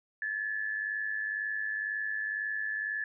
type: tone with amplitude modulation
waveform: sine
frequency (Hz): 1729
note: A6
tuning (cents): -31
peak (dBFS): -28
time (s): 0.22-3.04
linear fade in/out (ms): 2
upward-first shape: sine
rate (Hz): 102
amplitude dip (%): 65
effects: none